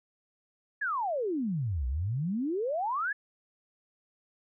sine exponential two-way sweep, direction down then up, 1753 to 59.7 to 1753 Hz, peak -28 dBFS, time 0.81-3.13 s, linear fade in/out 10 ms, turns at 1.87 s, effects none

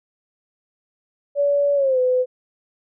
sine tone with pitch glide, 571 to 505.8 Hz, D5 to B4, -49 to +41 cents, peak -15 dBFS, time 1.35-2.26 s, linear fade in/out 50 ms, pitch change -210 cents, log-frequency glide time 1.75-1.99 s, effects none

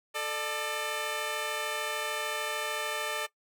10% pulse tone pair together, 440 / 597.8 Hz, A4 / D5, 0 / +31 cents, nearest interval perfect fourth, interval 531 cents, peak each -27 / -25 dBFS, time 0.14-3.27 s, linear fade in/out 20 ms, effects noise-tail reverb RT60 0.1 s tail -18 dB re dry

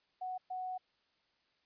sine tone bursts at uneven times, 740 Hz, F#5, in tune, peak -37 dBFS, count 2, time 0.21-0.38 / 0.5-0.78 s, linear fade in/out 10 ms, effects white hiss -75 dBFS RMS until 1.65 s + resampled to 11025 Hz

